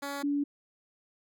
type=tone pair in turn; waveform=10% pulse / sine; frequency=281.7 / 286.5 Hz; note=C#4 / D4; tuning=+28 / -43 cents; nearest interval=unison; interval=29 cents; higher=second; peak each=-26 dBFS; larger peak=neither; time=0.02-0.23 / 0.23-0.44 s; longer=neither; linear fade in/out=10 ms; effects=none